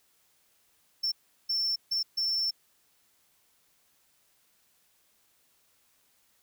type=tone bursts at uneven times; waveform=triangle; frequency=5390 Hz; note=E8; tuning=38 cents sharp; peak=-25 dBFS; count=4; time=1.03-1.12 / 1.49-1.76 / 1.91-2.03 / 2.17-2.51 s; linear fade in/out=10 ms; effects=white hiss -68 dBFS RMS until 6.42 s